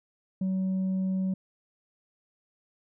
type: tone with tanh clipping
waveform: sine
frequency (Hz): 188.7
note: F#3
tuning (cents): +34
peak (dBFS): -26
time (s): 0.41-1.34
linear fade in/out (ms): 5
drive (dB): 2
effects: none